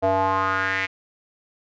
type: tone with band-pass filter sweep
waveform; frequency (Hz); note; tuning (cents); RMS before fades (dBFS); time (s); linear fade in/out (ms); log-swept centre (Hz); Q
square; 95.6; G2; -43; -22; 0.02-0.87; 20; 640 to 2200; 4
effects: resampled to 16000 Hz